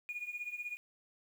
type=tone with tremolo; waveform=sine; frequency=2443 Hz; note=D#7; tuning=32 cents flat; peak=-34 dBFS; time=0.09-0.77 s; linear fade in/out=0 ms; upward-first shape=triangle; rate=16 Hz; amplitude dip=90%; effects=tanh soft clip ceiling -32 dBFS + 10-bit